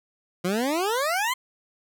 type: exponential sweep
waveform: 20% pulse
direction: up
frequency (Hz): 171.4 to 1068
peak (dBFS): -18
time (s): 0.44-1.34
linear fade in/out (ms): 10
effects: none